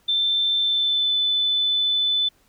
sine tone with pitch glide, 3553 to 3506 Hz, A7 to A7, +16 to -7 cents, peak -18 dBFS, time 0.08-2.29 s, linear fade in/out 10 ms, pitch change -23 cents, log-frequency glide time 0.59-1.16 s, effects pink hiss -61 dBFS RMS until 2.48 s

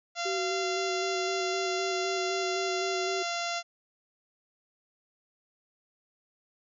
harmonic tone, 689 Hz, F5, 24 cents flat, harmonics 1 / 2 / 3 / 4 / 5 / 6 / 7 / 8 / 9 / 10, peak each -34 / -37 / -39 / -40 / -41 / -42 / -42 / -43 / -44 / -44 dBFS, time 0.15-3.63 s, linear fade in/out 50 ms
sine tone with vibrato, 378 Hz, F#4, 37 cents sharp, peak -31 dBFS, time 0.25-3.23 s, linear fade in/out 10 ms, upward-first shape square, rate 3.9 Hz, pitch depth 23 cents each way
effects none

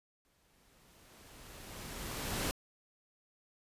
pink noise with exponential growth, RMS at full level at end -34 dBFS, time 0.25-2.51 s, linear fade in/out 0 ms, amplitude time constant 490 ms, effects resampled to 32000 Hz

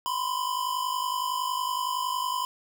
square tone pair together, 991.2 / 1042 Hz, B5 / C6, +6 / -7 cents, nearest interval minor second, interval 87 cents, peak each -30 / -31 dBFS, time 0.06-2.45 s, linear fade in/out 0 ms, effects 11-bit

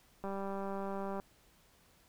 click train, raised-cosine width 1 ms, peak -27 dBFS, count 189, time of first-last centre 0.24-1.199 s, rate 196 Hz, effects pink hiss -66 dBFS RMS until 2.08 s

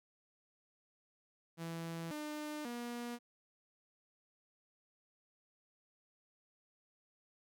sawtooth tone with pitch steps, 165.9 / 301 / 239.5 Hz, E3 / D4 / A#3, +11 / +43 / +47 cents, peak -37 dBFS, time 1.57-3.19 s, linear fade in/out 50 ms, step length 540 ms, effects none

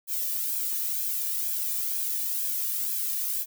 violet noise with flanger, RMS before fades -29 dBFS, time 0.07-3.46 s, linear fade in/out 50 ms, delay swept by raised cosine 1.2 to 1.72 ms, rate 2.1 Hz, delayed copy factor +0.65, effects none

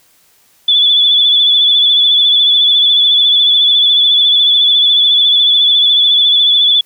sine tone with vibrato, 3447 Hz, A7, 36 cents flat, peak -6 dBFS, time 0.68-6.81 s, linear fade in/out 5 ms, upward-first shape triangle, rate 14 Hz, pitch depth 49 cents each way, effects white hiss -51 dBFS RMS until 6.85 s

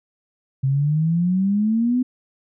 sine exponential sweep, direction up, 131.6 to 256.2 Hz, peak -16 dBFS, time 0.63-2.03 s, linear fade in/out 10 ms, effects none

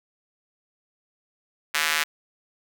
square tone with high-pass filter, 77.78 Hz, D#2, in tune, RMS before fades -24 dBFS, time 1.74-2.04 s, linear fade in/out 10 ms, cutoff 1800 Hz, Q 1.4, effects none

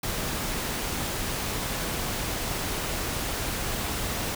pink noise, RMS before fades -30 dBFS, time 0.03-4.35 s, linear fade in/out 5 ms, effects none

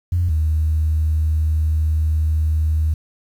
sine tone pair in turn, 87.3 / 78.09 Hz, F2 / D#2, 0 / +7 cents, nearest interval major second, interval 193 cents, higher first, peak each -14 dBFS, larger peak neither, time 0.12-0.29 / 0.29-2.94 s, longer second, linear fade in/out 5 ms, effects tanh soft clip ceiling -10 dBFS + 8-bit

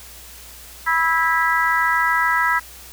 harmonic tone, 327.1 Hz, E4, 13 cents flat, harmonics 3 / 4 / 5 / 6, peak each -21 / -21 / -21 / -21 dBFS, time 0.86-2.6 s, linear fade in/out 20 ms, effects added 60 Hz sine -45 dBFS peak until 2.92 s + white hiss -41 dBFS RMS until 2.92 s

